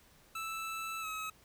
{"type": "tone with pitch glide", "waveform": "25% pulse", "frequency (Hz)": [1318.5, 1281], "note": ["E6", "E6"], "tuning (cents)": [0, -50], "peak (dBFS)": -34, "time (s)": [0.35, 1.3], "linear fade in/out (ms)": 5, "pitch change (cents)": -50, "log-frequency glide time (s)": [1.01, 1.06], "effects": ["pink hiss -63 dBFS RMS until 1.44 s"]}